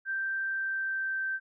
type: tone with pitch glide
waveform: sine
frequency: 1568 to 1557.2 Hz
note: G6 to G6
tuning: 0 to -12 cents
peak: -29 dBFS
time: 0.05-1.4 s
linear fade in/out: 50 ms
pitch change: -12 cents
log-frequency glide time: 0.49-1.24 s
effects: none